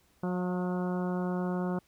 harmonic tone with a mistuned harmonic, 180.9 Hz, F#3, 39 cents flat, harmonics 1 / 2 / 3 / 4 / 5 / 6 / 7 / 8, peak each -30 / -36 / -40 / -42 / -44 / -46 / -47 / -48 dBFS, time 0.23-1.79 s, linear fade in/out 5 ms, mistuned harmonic 4, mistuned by -21 cents, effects pink hiss -67 dBFS RMS until 1.87 s

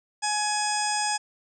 harmonic tone, 840 Hz, G#5, 19 cents sharp, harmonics 1 / 2 / 3 / 4 / 6 / 7 / 8 / 9 / 10, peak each -27 / -33 / -36 / -39 / -31 / -43 / -34 / -40 / -33 dBFS, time 0.22-1.18 s, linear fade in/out 20 ms, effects none

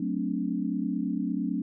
sine chord, D dominant seventh, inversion first, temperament equal with one note detuned, 185 / 220 / 261.6 / 290.6 Hz, F#3 / A3 / C4 / D4, 0 / 0 / 0 / -18 cents, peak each -32 dBFS, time 0-1.62 s, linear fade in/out 5 ms, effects none

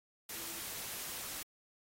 sine tone in noise, 333.9 Hz, E4, 22 cents sharp, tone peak -54 dBFS, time 0.35-0.6 s, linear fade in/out 5 ms, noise white, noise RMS -43 dBFS, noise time 0.29-1.43 s, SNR -14 dB, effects AAC 48 kbps

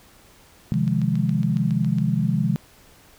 sine chord, F minor seventh, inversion second, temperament equal, 130.81 / 155.56 / 174.61 / 207.7 Hz, C3 / Eb3 / F3 / Ab3, 0 / 0 / 0 / 0 cents, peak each -24 dBFS, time 0.72-2.56 s, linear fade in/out 0 ms
click train, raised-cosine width 0.2 ms, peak -24 dBFS, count 10, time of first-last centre 0.74-1.985 s, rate 7.23 Hz
effects pink hiss -52 dBFS RMS until 3.18 s

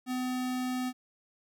square tone, 253.2 Hz, B3, 43 cents sharp, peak -31 dBFS, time 0.06-0.93 s, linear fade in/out 50 ms, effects none

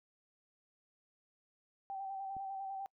sine tone with vibrato, 778 Hz, G5, 13 cents flat, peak -39 dBFS, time 1.9-2.86 s, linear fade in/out 0 ms, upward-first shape square, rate 10 Hz, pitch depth 22 cents each way
click, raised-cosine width 3 ms, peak -40 dBFS, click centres 2.367 s
effects noise-tail reverb RT60 0.1 s tail -26 dB re dry

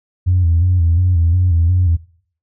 sine tone with vibrato, 87.1 Hz, F2, 4 cents flat, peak -9 dBFS, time 0.26-1.97 s, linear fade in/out 20 ms, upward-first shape square, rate 2.8 Hz, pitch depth 71 cents each way, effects noise-tail reverb RT60 0.5 s tail -19 dB re dry + tanh soft clip ceiling -6 dBFS

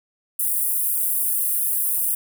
pink high-pass noise, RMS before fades -22 dBFS, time 0.39-2.15 s, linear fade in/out 5 ms, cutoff 9600 Hz, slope 48 dB/octave, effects none

